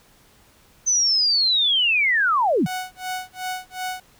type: linear sweep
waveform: sine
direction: down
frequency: 6170 to 109.3 Hz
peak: -16 dBFS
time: 0.86-2.67 s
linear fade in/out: 20 ms
type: tone with tremolo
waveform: sawtooth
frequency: 740 Hz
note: F#5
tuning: in tune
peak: -21 dBFS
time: 2.66-4 s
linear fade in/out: 2 ms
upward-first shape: sine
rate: 2.7 Hz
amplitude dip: 100%
effects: pink hiss -55 dBFS RMS until 4.19 s